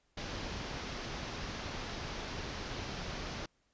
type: low-pass noise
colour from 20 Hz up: pink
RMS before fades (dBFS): -41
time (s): 0.17-3.46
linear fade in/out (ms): 5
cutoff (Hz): 6100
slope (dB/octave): 48
effects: pink hiss -75 dBFS RMS until 3.73 s + resampled to 16000 Hz